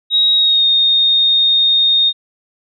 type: tone with pitch glide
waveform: sine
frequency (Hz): 3800 to 3690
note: A#7 to A#7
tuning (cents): +33 to -18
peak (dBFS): -9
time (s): 0.1-2.13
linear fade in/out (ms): 50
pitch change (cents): -51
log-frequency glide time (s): 0.35-0.65
effects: none